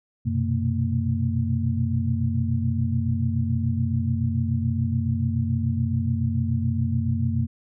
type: tone cluster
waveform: sine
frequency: 92.1 / 121.6 / 128.6 / 228.4 Hz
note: F#2 / B2 / C3 / A#3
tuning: -7 / -26 / -30 / -35 cents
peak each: -25 / -27 / -27 / -27 dBFS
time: 0.25-7.47 s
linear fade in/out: 20 ms
effects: none